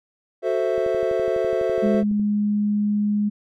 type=chord; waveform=triangle; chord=F# half-diminished seventh; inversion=none; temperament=equal; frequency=370 / 440 / 523.3 / 659.3 Hz; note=F#4 / A4 / C5 / E5; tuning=0 / 0 / 0 / 0 cents; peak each=-23 dBFS; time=0.42-2.04 s; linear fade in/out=50 ms
type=click train; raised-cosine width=3 ms; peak=-26 dBFS; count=18; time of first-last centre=0.78-2.197 s; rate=12 Hz
type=tone; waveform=sine; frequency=207.6 Hz; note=G#3; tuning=in tune; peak=-18 dBFS; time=1.82-3.3 s; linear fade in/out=20 ms
effects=none